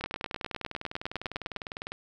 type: two click trains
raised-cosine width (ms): 0.3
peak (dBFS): -15 / -20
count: 16 / 39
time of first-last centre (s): 0.04-1.563 / 0.01-1.92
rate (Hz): 9.85 / 19.9
effects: none